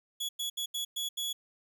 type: tone bursts at uneven times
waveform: sawtooth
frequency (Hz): 3375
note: G#7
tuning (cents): +27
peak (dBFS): -29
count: 6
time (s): 0.2-0.29 / 0.39-0.5 / 0.57-0.66 / 0.74-0.85 / 0.96-1.09 / 1.17-1.33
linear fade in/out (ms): 10
effects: none